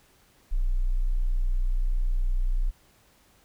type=tone; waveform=sine; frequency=30.64 Hz; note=B0; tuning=13 cents flat; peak=-21 dBFS; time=0.51-2.71 s; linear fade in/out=20 ms; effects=pink hiss -61 dBFS RMS until 3.44 s